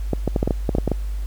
clicks, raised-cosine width 2 ms, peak -6 dBFS, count 11, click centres 0.133 / 0.277 / 0.362 / 0.429 / 0.476 / 0.508 / 0.692 / 0.751 / 0.784 / 0.877 / 0.917 s, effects added 50 Hz sine -23 dBFS peak until 1.26 s + pink hiss -48 dBFS RMS until 1.26 s

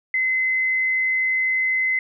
sine tone, 2048 Hz, C7, 38 cents flat, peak -18 dBFS, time 0.14-1.99 s, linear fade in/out 2 ms, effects none

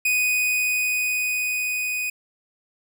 45% pulse tone with level ramp, 2489 Hz, D#7, in tune, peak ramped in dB -18 to -24 dBFS, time 0.05-2.1 s, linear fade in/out 5 ms, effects none

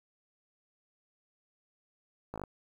slowing click train, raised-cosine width 1 ms, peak -25 dBFS, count 6, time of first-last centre 2.34-2.437 s, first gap 18 ms, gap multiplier 1.04, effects 9-bit

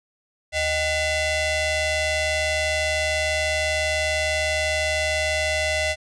sawtooth ring-modulated tone, 698.5 Hz, F5, in tune, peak -14 dBFS, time 0.52-5.96 s, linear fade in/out 50 ms, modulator 1320 Hz, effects resampled to 22050 Hz

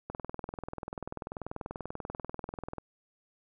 click train, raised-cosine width 1 ms, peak -23 dBFS, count 56, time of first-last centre 0.1-2.783 s, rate 20.5 Hz, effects none

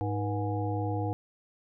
harmonic tone with a mistuned harmonic, 103.83 Hz, G#2, in tune, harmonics 1 / 3 / 5 / 7 / 8, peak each -30 / -35 / -37 / -38 / -39 dBFS, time 0.01-1.13 s, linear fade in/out 0 ms, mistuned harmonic 5, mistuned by -120 cents, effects none

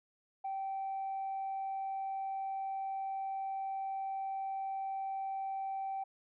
sine tone, 776 Hz, G5, 18 cents flat, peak -34 dBFS, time 0.44-6.04 s, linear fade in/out 10 ms, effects tanh soft clip ceiling -32 dBFS

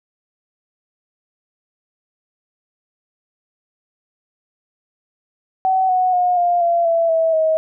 sine tone with pitch steps, 756 / 737.5 / 719.4 / 701.7 / 684.5 / 667.7 / 651.3 / 635.4 Hz, F#5 / F#5 / F#5 / F5 / F5 / E5 / E5 / D#5, +37 / -6 / -49 / +8 / -35 / +22 / -21 / +36 cents, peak -13 dBFS, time 5.65-7.57 s, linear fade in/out 0 ms, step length 240 ms, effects none

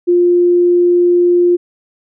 sine tone, 351.7 Hz, F4, 12 cents sharp, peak -7 dBFS, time 0.07-1.57 s, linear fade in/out 20 ms, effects none

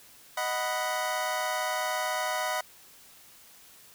25% pulse chord, B major, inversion first, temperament equal, 622.3 / 740 / 987.8 Hz, D#5 / F#5 / B5, 0 / 0 / 0 cents, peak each -29 dBFS, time 0.37-2.61 s, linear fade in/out 5 ms, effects white hiss -54 dBFS RMS until 3.94 s

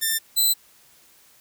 5% pulse tone pair in turn, 1791 / 4021 Hz, A6 / B7, +30 / +30 cents, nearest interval octave + major second, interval 1400 cents, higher second, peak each -10 dBFS, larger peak neither, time 0.01-0.19 / 0.36-0.54 s, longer neither, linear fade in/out 20 ms, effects white hiss -55 dBFS RMS until 1.4 s

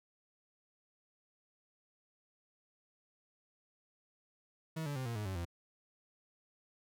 40% pulse tone with pitch steps, 160 / 144.2 / 129.96 / 117.13 / 105.56 / 95.14 / 85.74 Hz, D#3 / D3 / C3 / A#2 / G#2 / F#2 / F2, +49 / -31 / -11 / +9 / +29 / +49 / -31 cents, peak -36 dBFS, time 4.76-5.453 s, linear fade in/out 10 ms, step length 99 ms, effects none

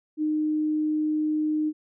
sine tone, 306.7 Hz, D#4, 25 cents flat, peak -22 dBFS, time 0.17-1.73 s, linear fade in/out 50 ms, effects none

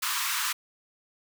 pink high-pass noise, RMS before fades -29 dBFS, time 0.02-0.53 s, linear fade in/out 10 ms, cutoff 950 Hz, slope 96 dB/octave, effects none

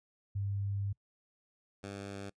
sine / 10% pulse tone pair in turn, 99.7 / 99.32 Hz, G2 / G2, +30 / +23 cents, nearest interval unison, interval 7 cents, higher first, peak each -32 / -33 dBFS, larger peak first, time 0.35-0.93 / 1.83-2.3 s, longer first, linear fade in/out 10 ms, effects noise-tail reverb RT60 0.1 s tail -25 dB re dry + resampled to 22050 Hz

